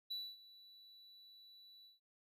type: tone with ADSR envelope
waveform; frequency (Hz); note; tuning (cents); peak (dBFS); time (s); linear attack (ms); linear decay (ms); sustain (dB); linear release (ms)
triangle; 3951; B7; 0; -38; 0.1-2; 13; 250; -19; 150
effects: none